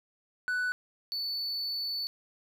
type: tone pair in turn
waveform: triangle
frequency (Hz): 1488 / 4477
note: F#6 / C#8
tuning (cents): +9 / +16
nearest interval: octave + perfect fifth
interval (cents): 1907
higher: second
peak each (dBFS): -26 / -30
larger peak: first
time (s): 0.48-0.72 / 1.12-2.07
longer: second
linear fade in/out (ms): 0
effects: none